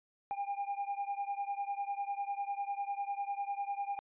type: beating tone pair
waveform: triangle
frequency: 800 / 810 Hz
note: G5 / G#5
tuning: +35 / -43 cents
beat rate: 10 Hz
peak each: -35 / -37 dBFS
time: 0.31-3.99 s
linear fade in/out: 0 ms
effects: resampled to 8000 Hz